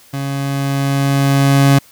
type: tone with level ramp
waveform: 30% pulse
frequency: 138.59 Hz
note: C#3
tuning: in tune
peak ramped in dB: -17 to -4 dBFS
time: 0.13-1.79 s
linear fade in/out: 10 ms
effects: white hiss -46 dBFS RMS until 1.91 s